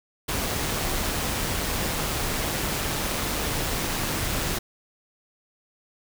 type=noise with amplitude modulation; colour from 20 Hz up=pink; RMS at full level=-26 dBFS; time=0.28-4.59 s; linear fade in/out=10 ms; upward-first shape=sine; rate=153 Hz; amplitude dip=25%; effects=none